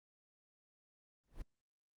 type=noise with exponential growth; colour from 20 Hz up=brown; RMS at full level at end=-42 dBFS; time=1.24-1.42 s; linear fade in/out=5 ms; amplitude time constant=37 ms; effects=Opus 24 kbps